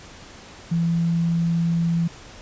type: tone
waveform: sine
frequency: 168 Hz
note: E3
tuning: 33 cents sharp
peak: -18 dBFS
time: 0.71-2.08 s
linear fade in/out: 10 ms
effects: pink hiss -43 dBFS RMS until 2.41 s + resampled to 16000 Hz